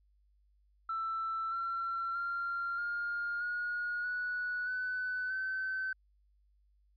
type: tone with pitch steps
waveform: sine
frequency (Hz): 1330 / 1357.2 / 1384.9 / 1413.2 / 1442 / 1471.5 / 1501.5 / 1532.2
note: E6 / F6 / F6 / F6 / F#6 / F#6 / F#6 / G6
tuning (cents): +15 / -50 / -15 / +20 / -45 / -10 / +25 / -40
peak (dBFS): -32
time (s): 0.89-5.93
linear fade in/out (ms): 5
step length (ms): 630
effects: tanh soft clip ceiling -29 dBFS + added 50 Hz sine -66 dBFS peak until 6.96 s